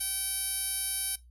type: tone with band-pass filter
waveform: 10% pulse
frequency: 770 Hz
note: G5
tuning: 31 cents flat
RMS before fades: -32 dBFS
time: 0-1.16 s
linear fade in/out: 10 ms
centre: 10000 Hz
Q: 3.4
effects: noise-tail reverb RT60 0.2 s tail -19 dB re dry + added 60 Hz sine -52 dBFS peak until 1.3 s